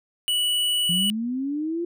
square tone, 2948 Hz, F#7, 7 cents flat, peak -21 dBFS, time 0.28-1.1 s, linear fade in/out 0 ms
sine linear sweep, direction up, 170 to 349.1 Hz, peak -24 dBFS, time 0.89-1.85 s, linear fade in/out 5 ms
effects none

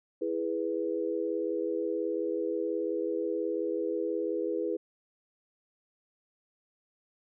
sine chord, E major, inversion none, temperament equal, 329.6 / 415.3 / 493.9 Hz, E4 / G#4 / B4, 0 / 0 / 0 cents, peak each -33 dBFS, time 0.21-4.77 s, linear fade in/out 10 ms, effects none

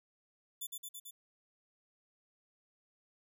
5% pulse tone with echo, 3500 Hz, A7, 10 cents flat, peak -31 dBFS, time 0.61-0.67 s, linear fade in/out 10 ms, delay 110 ms, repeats 4, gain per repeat -2 dB, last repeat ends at 1.11 s, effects none

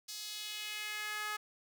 sawtooth tone with high-pass filter sweep, 422.5 Hz, G#4, 30 cents sharp, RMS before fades -41 dBFS, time 0.08-1.37 s, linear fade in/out 10 ms, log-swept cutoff 4900 to 1300 Hz, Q 1.9, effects none

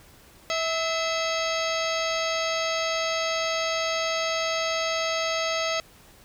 harmonic tone with a mistuned harmonic, 650 Hz, E5, 24 cents flat, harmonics 1 / 2 / 3 / 4 / 5 / 6 / 7 / 8 / 10, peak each -28 / -31 / -33 / -34 / -35 / -36 / -36 / -37 / -38 dBFS, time 0.5-5.8 s, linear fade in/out 0 ms, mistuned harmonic 3, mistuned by +64 cents, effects pink hiss -53 dBFS RMS until 6.24 s

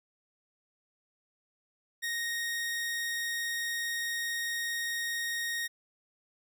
sawtooth tone, 1864.7 Hz, A#6, in tune, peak -28 dBFS, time 2.02-5.68 s, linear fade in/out 20 ms, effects none

